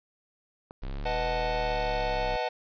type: clicks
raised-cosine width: 1 ms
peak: -29 / -38 dBFS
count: 2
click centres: 0.709 / 1.274 s
type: linear two-way sweep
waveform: square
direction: up then down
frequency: 31.7 to 41.2 to 31.7 Hz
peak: -33 dBFS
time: 0.82-2.37 s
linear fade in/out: 10 ms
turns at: 1.27 s
type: chord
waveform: square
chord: B dominant seventh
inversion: none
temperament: equal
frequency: 493.9 / 622.3 / 740 / 880 Hz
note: B4 / D#5 / F#5 / A5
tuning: 0 / 0 / 0 / 0 cents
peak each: -34 dBFS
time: 1.05-2.49 s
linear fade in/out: 10 ms
effects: resampled to 11025 Hz + 9-bit